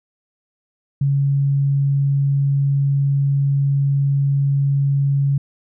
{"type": "tone", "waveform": "sine", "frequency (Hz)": 139.5, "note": "C#3", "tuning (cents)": 11, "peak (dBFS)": -14, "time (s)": [1.01, 5.38], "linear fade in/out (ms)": 5, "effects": []}